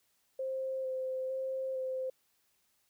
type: tone with vibrato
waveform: sine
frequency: 523.3 Hz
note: C5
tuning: in tune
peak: -33 dBFS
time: 0.39-2.1 s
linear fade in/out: 5 ms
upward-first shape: square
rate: 1.1 Hz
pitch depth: 12 cents each way
effects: white hiss -74 dBFS RMS until 2.89 s